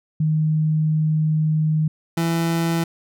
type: tone pair in turn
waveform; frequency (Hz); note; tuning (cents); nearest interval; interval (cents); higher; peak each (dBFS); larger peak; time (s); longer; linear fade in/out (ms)
sine / 30% pulse; 155.56 / 166.47; D#3 / E3; 0 / +17; minor second; 117; second; -16; neither; 0.2-1.88 / 2.17-2.84; first; 5
effects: none